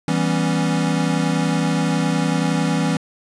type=chord; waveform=square; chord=C# half-diminished seventh; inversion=first; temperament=equal; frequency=164.81 / 196 / 246.9 / 277.2 Hz; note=E3 / G3 / B3 / C#4; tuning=0 / 0 / 0 / 0 cents; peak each=-21 / -25 / -26 / -24 dBFS; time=0.08-2.97 s; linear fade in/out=2 ms; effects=resampled to 22050 Hz